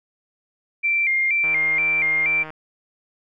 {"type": "tone with vibrato", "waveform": "sine", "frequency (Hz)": 2230, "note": "C#7", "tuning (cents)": 10, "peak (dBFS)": -17, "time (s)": [0.83, 2.44], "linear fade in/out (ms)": 20, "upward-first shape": "square", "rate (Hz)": 2.1, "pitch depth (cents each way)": 89}
{"type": "click train", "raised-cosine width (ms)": 0.5, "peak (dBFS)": -21, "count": 167, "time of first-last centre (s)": [1.44, 2.504], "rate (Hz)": 156}
{"effects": []}